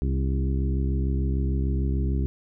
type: harmonic tone with a mistuned harmonic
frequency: 66.7 Hz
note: C2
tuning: 34 cents sharp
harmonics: 1 / 2 / 3 / 4 / 5 / 6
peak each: -23 / -29 / -33 / -35 / -37 / -39 dBFS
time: 0.02-2.26 s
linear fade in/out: 0 ms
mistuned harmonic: 4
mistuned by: +24 cents
effects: none